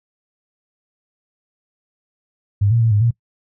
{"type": "tone with pitch steps", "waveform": "sine", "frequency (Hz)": [101.4, 116.5, 113.6, 103.7, 117.4], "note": ["G#2", "A#2", "A#2", "G#2", "A#2"], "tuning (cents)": [-41, -1, -44, -2, 13], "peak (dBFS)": -12, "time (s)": [2.61, 3.11], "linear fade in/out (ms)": 10, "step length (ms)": 100, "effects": ["noise-tail reverb RT60 0.1 s tail -22 dB re dry"]}